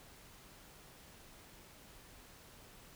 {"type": "silence", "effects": ["pink hiss -58 dBFS RMS until 2.95 s"]}